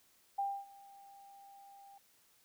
sine tone with ADSR envelope, 795 Hz, G5, 24 cents sharp, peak -31 dBFS, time 0.38-1.98 s, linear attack 10 ms, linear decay 260 ms, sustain -23 dB, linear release 3 ms, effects white hiss -69 dBFS RMS until 2.44 s

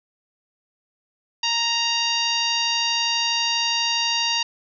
harmonic tone with a mistuned harmonic, 932.3 Hz, A#5, in tune, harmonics 1 / 2 / 3 / 4 / 5 / 6 / 7, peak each -28 / -32 / -24 / -28 / -25 / -31 / -37 dBFS, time 1.43-4.43 s, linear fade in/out 5 ms, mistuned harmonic 6, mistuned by +22 cents, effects none

